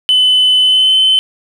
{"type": "tone with pitch glide", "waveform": "sine", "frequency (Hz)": [3020, 3060], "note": ["F#7", "G7"], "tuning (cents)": [35, -42], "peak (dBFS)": -5, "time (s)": [0.09, 1.19], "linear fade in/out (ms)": 0, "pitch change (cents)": 23, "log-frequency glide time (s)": [0.61, 0.97], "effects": ["tanh soft clip ceiling -4 dBFS", "7-bit"]}